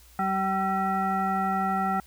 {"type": "tone with frequency modulation", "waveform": "sine", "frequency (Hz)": 768, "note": "G5", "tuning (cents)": -36, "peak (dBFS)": -23, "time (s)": [0.19, 2], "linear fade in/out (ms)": 2, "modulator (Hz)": 576, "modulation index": 1.2, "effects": ["added 60 Hz sine -53 dBFS peak until 2.06 s", "white hiss -56 dBFS RMS until 2.06 s"]}